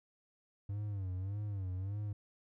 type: tone with vibrato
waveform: triangle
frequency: 98 Hz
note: G2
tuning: in tune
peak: -34 dBFS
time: 0.69-2.13 s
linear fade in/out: 5 ms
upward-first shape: sine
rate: 1.7 Hz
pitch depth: 120 cents each way
effects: none